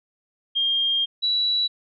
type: tone pair in turn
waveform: sine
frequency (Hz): 3213 / 3927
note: G7 / B7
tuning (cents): +42 / -11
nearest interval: minor third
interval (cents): 347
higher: second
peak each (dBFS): -19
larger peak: neither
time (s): 0.55-1.06 / 1.22-1.68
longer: first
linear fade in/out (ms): 20
effects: none